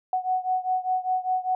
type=beating tone pair; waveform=sine; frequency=740 / 745 Hz; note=F#5 / F#5; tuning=0 / +12 cents; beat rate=5 Hz; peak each=-25 / -27 dBFS; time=0.13-1.55 s; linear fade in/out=2 ms; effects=none